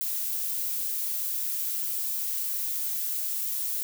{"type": "noise", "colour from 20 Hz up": "violet", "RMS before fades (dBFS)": -30, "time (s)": [0.01, 3.83], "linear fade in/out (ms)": 0, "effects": []}